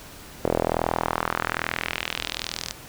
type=tone with band-pass filter sweep; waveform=sawtooth; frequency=41.2 Hz; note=E1; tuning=in tune; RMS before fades=-28 dBFS; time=0.44-2.73 s; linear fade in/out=10 ms; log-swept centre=500 to 5700 Hz; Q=1.9; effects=pink hiss -43 dBFS RMS until 2.88 s